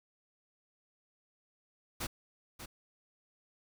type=noise with echo; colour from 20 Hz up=pink; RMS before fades=-37 dBFS; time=2-2.07 s; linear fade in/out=10 ms; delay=590 ms; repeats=1; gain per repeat=-9 dB; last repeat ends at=2.66 s; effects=none